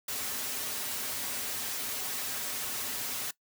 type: noise with comb filter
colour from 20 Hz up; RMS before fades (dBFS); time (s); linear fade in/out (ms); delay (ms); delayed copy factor
white; -35; 0.08-3.31; 5; 5.9; -0.6
effects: noise-tail reverb RT60 0.1 s tail -20 dB re dry + high-pass 100 Hz 12 dB/octave